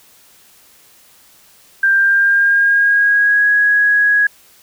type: tone with pitch glide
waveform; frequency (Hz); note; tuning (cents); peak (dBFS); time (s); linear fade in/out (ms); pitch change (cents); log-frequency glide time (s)
sine; 1585 to 1663.8; G6 to G#6; +19 to +3; -9; 1.83-4.27; 5; +84; 1.94-3.49
effects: white hiss -48 dBFS RMS until 4.62 s